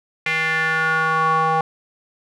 square tone with band-pass filter sweep, 160 Hz, D#3, 49 cents sharp, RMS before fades -19 dBFS, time 0.26-1.61 s, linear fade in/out 2 ms, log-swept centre 2200 to 920 Hz, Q 4.5, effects none

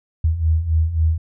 sine beating tone pair, 77.78 / 81.48 Hz, D#2 / E2, 0 / -20 cents, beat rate 3.7 Hz, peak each -21 / -16 dBFS, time 0.24-1.18 s, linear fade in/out 5 ms, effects none

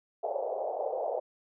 pink band-pass noise, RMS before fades -33 dBFS, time 0.23-1.2 s, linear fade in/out 10 ms, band 480 to 750 Hz, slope 48 dB/octave, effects none

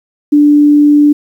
sine tone, 293.7 Hz, D4, in tune, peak -3 dBFS, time 0.32-1.13 s, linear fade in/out 10 ms, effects 7-bit

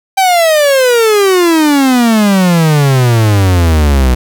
45% pulse exponential sweep, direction down, 784 to 60.9 Hz, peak -6 dBFS, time 0.17-4.15 s, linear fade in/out 10 ms, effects 7-bit

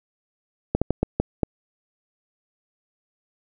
slowing click train, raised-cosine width 2 ms, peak -6 dBFS, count 6, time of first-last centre 0.75-1.433 s, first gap 66 ms, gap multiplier 1.37, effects none

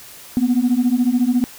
sine beating tone pair, 238.7 / 252.7 Hz, A#3 / B3, +41 / +40 cents, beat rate 14 Hz, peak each -16 / -15 dBFS, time 0.37-1.44 s, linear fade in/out 0 ms, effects tanh soft clip ceiling -9 dBFS + white hiss -40 dBFS RMS until 1.58 s

